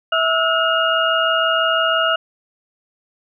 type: tone cluster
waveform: sine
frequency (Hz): 651 / 1308 / 1434 / 2850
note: E5 / E6 / F6 / F7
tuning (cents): -22 / -14 / +45 / +34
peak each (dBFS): -20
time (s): 0.12-2.16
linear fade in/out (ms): 5
effects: none

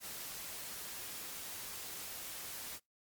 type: noise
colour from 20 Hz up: white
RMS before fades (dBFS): -45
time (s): 0-2.8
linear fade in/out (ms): 50
effects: noise-tail reverb RT60 0.2 s tail -26 dB re dry + Opus 48 kbps

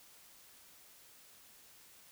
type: silence
effects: white hiss -60 dBFS RMS until 2.11 s

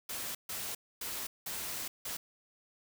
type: noise bursts at uneven times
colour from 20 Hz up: white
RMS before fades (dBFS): -39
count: 5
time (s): 0.09-0.35 / 0.49-0.75 / 1.01-1.27 / 1.46-1.88 / 2.05-2.17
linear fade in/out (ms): 5
effects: none

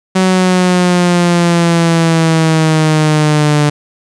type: exponential sweep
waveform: sawtooth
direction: down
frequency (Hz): 187.9 to 147.4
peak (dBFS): -4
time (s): 0.15-3.7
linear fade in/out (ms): 10
effects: resampled to 22050 Hz + 7-bit

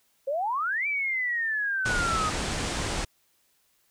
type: exponential two-way sweep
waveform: sine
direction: up then down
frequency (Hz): 523.3 to 2349 to 1237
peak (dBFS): -25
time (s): 0.27-2.3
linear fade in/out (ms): 10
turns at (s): 0.87
type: low-pass noise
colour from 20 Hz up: pink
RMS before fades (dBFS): -30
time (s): 1.85-3.05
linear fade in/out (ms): 10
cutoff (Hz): 9200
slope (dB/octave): 48
effects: white hiss -68 dBFS RMS until 3.9 s

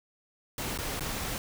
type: noise with dropouts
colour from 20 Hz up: pink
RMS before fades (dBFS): -34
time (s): 0.58-1.38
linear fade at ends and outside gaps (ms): 1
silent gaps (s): 0.776-0.787 / 0.995-1.007
effects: none

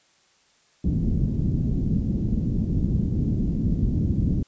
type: low-pass noise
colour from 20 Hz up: white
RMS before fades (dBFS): -23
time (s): 0.84-4.43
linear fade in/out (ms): 5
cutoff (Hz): 230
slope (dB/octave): 24
effects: white hiss -61 dBFS RMS until 4.47 s + resampled to 16000 Hz

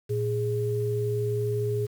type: tone pair together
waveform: sine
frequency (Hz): 114.9 / 415.3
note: A#2 / G#4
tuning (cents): -25 / 0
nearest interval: octave + minor seventh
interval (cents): 2225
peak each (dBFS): -27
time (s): 0.09-1.87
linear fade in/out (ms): 20
effects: 8-bit

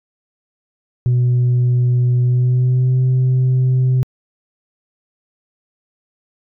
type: tone with pitch glide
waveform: sine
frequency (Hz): 123.47 to 128.56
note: B2 to C3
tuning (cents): 0 to -30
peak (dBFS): -9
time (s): 1.06-4.03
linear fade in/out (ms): 0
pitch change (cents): +70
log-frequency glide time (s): 2.22-3
effects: tanh soft clip ceiling -10 dBFS

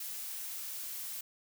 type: noise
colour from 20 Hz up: blue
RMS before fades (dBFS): -41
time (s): 0-1.21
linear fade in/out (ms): 5
effects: none

